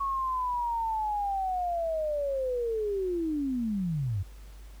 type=linear sweep; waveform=sine; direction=down; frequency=1108.7 to 87.31 Hz; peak=-27 dBFS; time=0-4.23 s; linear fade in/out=10 ms; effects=added 50 Hz sine -44 dBFS peak until 4.8 s + pink hiss -58 dBFS RMS until 4.8 s